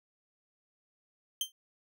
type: tone with exponential decay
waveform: sawtooth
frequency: 3136 Hz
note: G7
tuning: in tune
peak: -24 dBFS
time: 1.41-1.52 s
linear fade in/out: 2 ms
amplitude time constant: 22 ms
effects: none